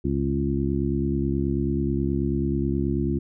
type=harmonic tone with a mistuned harmonic; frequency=69.3 Hz; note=C#2; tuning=in tune; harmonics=1 / 2 / 3 / 4 / 5; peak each=-28 / -28 / -28 / -28 / -28 dBFS; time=0.04-3.19 s; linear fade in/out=10 ms; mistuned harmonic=1; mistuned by=+36 cents; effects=none